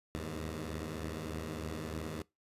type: tone cluster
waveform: 10% pulse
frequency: 76.1 / 79.4 / 102.9 Hz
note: D#2 / D#2 / G#2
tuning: -38 / +36 / -16 cents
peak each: -37 / -32 / -37 dBFS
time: 0.15-2.22 s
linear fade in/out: 0 ms
effects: noise-tail reverb RT60 0.2 s tail -22 dB re dry + resampled to 32000 Hz